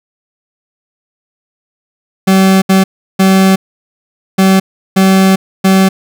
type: tone bursts at uneven times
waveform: 40% pulse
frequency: 191 Hz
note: G3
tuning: 45 cents flat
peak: -4 dBFS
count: 6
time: 2.27-2.62 / 2.69-2.84 / 3.19-3.56 / 4.38-4.6 / 4.96-5.36 / 5.64-5.89 s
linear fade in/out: 10 ms
effects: none